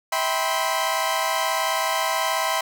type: chord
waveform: sawtooth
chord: C major seventh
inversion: first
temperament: equal with one note detuned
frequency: 647.2 / 784 / 987.8 / 1046.5 Hz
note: E5 / G5 / B5 / C6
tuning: -32 / 0 / 0 / 0 cents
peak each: -23 / -24 / -23 / -23 dBFS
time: 0.12-2.61 s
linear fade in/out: 5 ms
effects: none